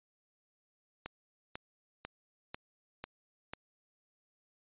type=click train; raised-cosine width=0.3 ms; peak=-24 dBFS; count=6; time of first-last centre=1.06-3.535 s; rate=2.02 Hz; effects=resampled to 8000 Hz